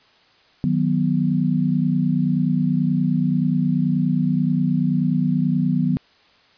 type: chord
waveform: sine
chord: B major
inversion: first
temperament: equal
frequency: 155.56 / 185 / 246.9 Hz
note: D#3 / F#3 / B3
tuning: 0 / 0 / 0 cents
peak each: -21 dBFS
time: 0.64-5.97 s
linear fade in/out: 0 ms
effects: white hiss -55 dBFS RMS until 6.57 s + resampled to 11025 Hz